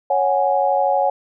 sine chord, C# suspended fourth, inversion none, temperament just, 554.4 / 739.2 / 831.5 Hz, C#5 / F#5 / G#5, 0 / -2 / +2 cents, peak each -19 dBFS, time 0.1-1.1 s, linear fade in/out 5 ms, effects none

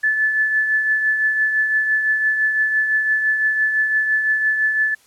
sine tone with tremolo, 1738 Hz, A6, 22 cents flat, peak -13 dBFS, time 0.03-4.95 s, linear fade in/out 10 ms, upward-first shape triangle, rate 5.9 Hz, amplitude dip 50%, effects white hiss -54 dBFS RMS until 5.06 s + low-pass 11000 Hz 12 dB/octave

